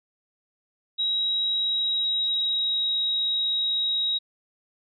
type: tone with pitch glide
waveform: sine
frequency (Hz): 3838 to 3811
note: A#7 to A#7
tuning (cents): +50 to +38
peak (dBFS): -22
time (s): 0.98-4.19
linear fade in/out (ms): 20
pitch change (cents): -12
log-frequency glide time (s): 1.52-2.85
effects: none